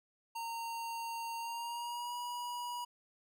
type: tone with pitch glide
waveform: square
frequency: 922 to 968.4 Hz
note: A#5 to B5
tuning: -19 to -34 cents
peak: -39 dBFS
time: 0.35-2.85 s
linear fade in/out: 10 ms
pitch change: +85 cents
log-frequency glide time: 1.37-2.15 s
effects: none